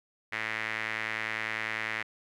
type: tone with band-pass filter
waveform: sawtooth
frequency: 110 Hz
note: A2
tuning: in tune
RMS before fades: -34 dBFS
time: 0.32-2.03 s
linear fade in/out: 10 ms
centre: 2000 Hz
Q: 3.9
effects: none